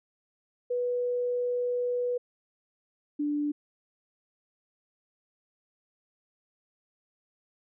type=tone pair in turn; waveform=sine; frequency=490.5 / 293.7 Hz; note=B4 / D4; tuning=-12 / 0 cents; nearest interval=major sixth; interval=888 cents; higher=first; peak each=-26 dBFS; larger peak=neither; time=0.7-2.18 / 3.19-3.52 s; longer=first; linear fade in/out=10 ms; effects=none